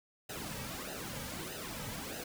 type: noise with flanger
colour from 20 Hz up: pink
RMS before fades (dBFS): -42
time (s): 0.29-2.24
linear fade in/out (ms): 5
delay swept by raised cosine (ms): 0.88 to 2.88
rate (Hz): 1.6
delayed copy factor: -0.75
effects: none